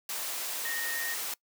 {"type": "tone in noise", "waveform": "sine", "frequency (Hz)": 1853, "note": "A#6", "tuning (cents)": -11, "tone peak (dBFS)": -34, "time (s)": [0.65, 1.14], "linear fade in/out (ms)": 2, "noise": "white", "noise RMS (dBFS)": -35, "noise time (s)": [0.09, 1.34], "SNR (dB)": -2, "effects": ["noise-tail reverb RT60 0.1 s tail -23 dB re dry", "high-pass 400 Hz 12 dB/octave"]}